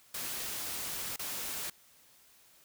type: noise with dropouts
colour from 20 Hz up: white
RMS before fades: -38 dBFS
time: 0.14-1.7 s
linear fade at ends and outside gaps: 5 ms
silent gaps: 1.162-1.192 s
effects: white hiss -62 dBFS RMS until 2.64 s